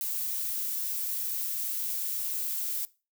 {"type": "noise", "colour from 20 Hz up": "violet", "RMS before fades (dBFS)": -32, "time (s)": [0.01, 2.85], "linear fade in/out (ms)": 0, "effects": ["noise-tail reverb RT60 0.3 s tail -20 dB re dry"]}